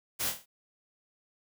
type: noise with echo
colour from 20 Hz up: white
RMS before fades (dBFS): -32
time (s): 0.19-0.31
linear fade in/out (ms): 20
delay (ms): 25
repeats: 6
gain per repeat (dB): -5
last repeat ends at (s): 0.46
effects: none